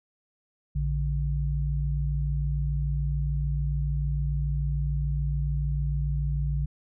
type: tone pair together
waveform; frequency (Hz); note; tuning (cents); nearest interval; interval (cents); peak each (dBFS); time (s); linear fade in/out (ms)
sine; 57.45 / 144.3; A#1 / D3; -25 / -30; octave + major third; 1595; -26 / -28; 0.75-6.66; 10
effects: none